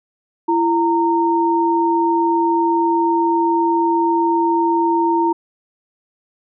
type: tone pair together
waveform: sine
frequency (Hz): 336.5 / 922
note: E4 / A#5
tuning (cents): +36 / -19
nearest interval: octave + perfect fourth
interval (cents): 1745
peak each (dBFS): -16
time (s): 0.48-5.33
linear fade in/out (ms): 10
effects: none